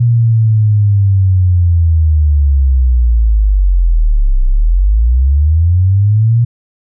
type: linear two-way sweep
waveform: sine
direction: down then up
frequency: 120 to 30.87 to 120 Hz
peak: -6 dBFS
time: 0-6.45 s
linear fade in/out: 10 ms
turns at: 4.45 s
effects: none